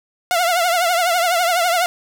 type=tone with vibrato; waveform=sawtooth; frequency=698.5 Hz; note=F5; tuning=in tune; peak=-11 dBFS; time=0.31-1.86 s; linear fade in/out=0 ms; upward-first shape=triangle; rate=12 Hz; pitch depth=110 cents each way; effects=none